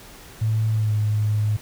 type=tone with pitch glide; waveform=sine; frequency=110 to 106.07 Hz; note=A2 to G#2; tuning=0 to +37 cents; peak=-18 dBFS; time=0.41-1.57 s; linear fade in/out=10 ms; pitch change=-63 cents; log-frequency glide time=0.73-0.94 s; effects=pink hiss -44 dBFS RMS until 1.61 s